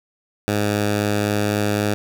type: tone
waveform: 10% pulse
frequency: 103.83 Hz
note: G#2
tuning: in tune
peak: -10 dBFS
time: 0.48-1.94 s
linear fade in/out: 0 ms
effects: none